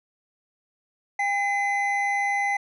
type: tone pair together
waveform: triangle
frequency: 804.9 / 2037 Hz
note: G5 / C7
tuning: +46 / -47 cents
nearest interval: octave + major third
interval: 1607 cents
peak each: -23 dBFS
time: 1.19-2.57 s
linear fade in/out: 5 ms
effects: resampled to 24000 Hz